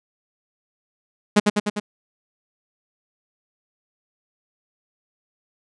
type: tone with echo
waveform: sawtooth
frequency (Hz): 208.1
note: G#3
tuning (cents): +4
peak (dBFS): -7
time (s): 1.36-1.4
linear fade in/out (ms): 10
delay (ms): 100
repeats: 4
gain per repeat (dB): -3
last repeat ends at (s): 1.8
effects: resampled to 22050 Hz